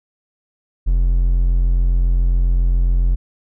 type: tone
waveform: triangle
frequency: 43.65 Hz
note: F1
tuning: in tune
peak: -10 dBFS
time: 0.86-3.16 s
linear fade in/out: 20 ms
effects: none